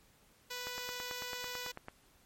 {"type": "tone", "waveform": "5% pulse", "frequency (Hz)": 493.9, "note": "B4", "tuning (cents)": 0, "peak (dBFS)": -28, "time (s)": [0.5, 1.72], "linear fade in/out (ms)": 10}
{"type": "click train", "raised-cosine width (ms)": 0.5, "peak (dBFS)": -28, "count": 12, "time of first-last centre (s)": [0.67, 1.884], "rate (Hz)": 9.06}
{"effects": ["pink hiss -66 dBFS RMS until 2.25 s", "MP3 64 kbps"]}